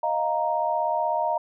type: chord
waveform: sine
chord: Eb suspended second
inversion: none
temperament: equal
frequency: 622.3 / 698.5 / 932.3 Hz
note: Eb5 / F5 / Bb5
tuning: 0 / 0 / 0 cents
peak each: -27 / -27 / -25 dBFS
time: 0.03-1.38 s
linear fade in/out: 5 ms
effects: none